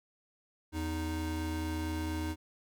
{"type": "tone pair together", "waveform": "square", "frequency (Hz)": [82.24, 311.1], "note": ["E2", "D#4"], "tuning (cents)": [-4, 0], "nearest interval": "octave + major seventh", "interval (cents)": 2304, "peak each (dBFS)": [-36, -37], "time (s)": [0.72, 2.36], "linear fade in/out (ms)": 50, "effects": []}